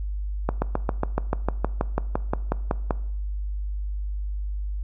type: slowing click train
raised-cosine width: 1 ms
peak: -8 dBFS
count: 16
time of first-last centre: 0.49-2.908 s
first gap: 130 ms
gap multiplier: 1.03
effects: noise-tail reverb RT60 0.7 s tail -19 dB re dry + added 50 Hz sine -26 dBFS peak until 4.83 s